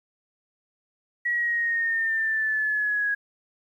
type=linear sweep; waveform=sine; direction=down; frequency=1925 to 1653 Hz; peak=-22 dBFS; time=1.25-3.15 s; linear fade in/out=10 ms; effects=10-bit